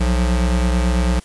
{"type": "tone pair together", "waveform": "square", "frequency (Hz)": [61.74, 176.1], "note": ["B1", "F3"], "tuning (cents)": [0, 15], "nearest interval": "octave + tritone", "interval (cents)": 1815, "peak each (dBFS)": [-16, -23], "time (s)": [0, 1.2], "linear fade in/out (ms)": 10, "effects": ["white hiss -47 dBFS RMS until 1.24 s", "resampled to 24000 Hz"]}